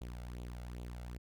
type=tone with flanger; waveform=sawtooth; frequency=60.2 Hz; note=B1; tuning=44 cents flat; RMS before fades=-45 dBFS; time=0.01-1.18 s; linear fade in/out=5 ms; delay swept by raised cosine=0.27 to 1.47 ms; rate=2.5 Hz; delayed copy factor=+0.65; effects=none